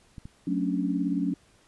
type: clicks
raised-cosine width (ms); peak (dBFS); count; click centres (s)
5; -28; 2; 0.182 / 0.255
type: chord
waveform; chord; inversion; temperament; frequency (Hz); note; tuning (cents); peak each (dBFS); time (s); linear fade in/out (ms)
sine; D major seventh; first; just; 183.54 / 220.2 / 275.3 / 293.7; F#3 / A3 / C#4 / D4; -14 / +2 / -12 / 0; -29 / -33 / -28 / -32; 0.47-1.34; 5
effects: pink hiss -61 dBFS RMS until 1.67 s + resampled to 24000 Hz